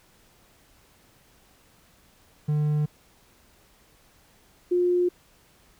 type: tone pair in turn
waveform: triangle / sine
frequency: 150 / 355.8 Hz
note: D3 / F4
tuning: +37 / +32 cents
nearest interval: octave + minor third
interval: 1495 cents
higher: second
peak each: -19 dBFS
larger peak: neither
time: 2.48-2.86 / 4.71-5.09 s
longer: neither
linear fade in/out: 10 ms
effects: pink hiss -59 dBFS RMS until 5.79 s